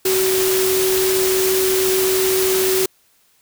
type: tone in noise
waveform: sine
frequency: 377.3 Hz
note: F#4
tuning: 34 cents sharp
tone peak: -16 dBFS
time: 0.05-2.86 s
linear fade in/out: 5 ms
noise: white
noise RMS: -21 dBFS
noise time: 0.05-2.86 s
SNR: +2 dB
effects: white hiss -58 dBFS RMS until 3.41 s